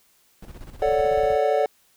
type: noise with tremolo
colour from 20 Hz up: brown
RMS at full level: -36 dBFS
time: 0.42-1.36 s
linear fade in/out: 5 ms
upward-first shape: square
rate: 16 Hz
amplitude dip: 65%
type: chord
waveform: triangle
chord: D major seventh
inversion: second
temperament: equal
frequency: 440 / 554.4 / 587.3 / 740 Hz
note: A4 / C#5 / D5 / F#5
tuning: 0 / 0 / 0 / 0 cents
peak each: -21 / -23 / -21 / -22 dBFS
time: 0.82-1.66 s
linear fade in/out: 2 ms
effects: white hiss -61 dBFS RMS until 1.96 s